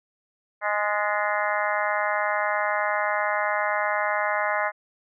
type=harmonic tone with a mistuned harmonic; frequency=207.7 Hz; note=G#3; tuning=in tune; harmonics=3 / 4 / 5 / 6 / 7 / 8 / 9 / 10; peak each=-28 / -29 / -30 / -31 / -31 / -32 / -33 / -33 dBFS; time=0.61-4.72 s; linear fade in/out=50 ms; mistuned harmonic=8; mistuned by=+50 cents; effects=none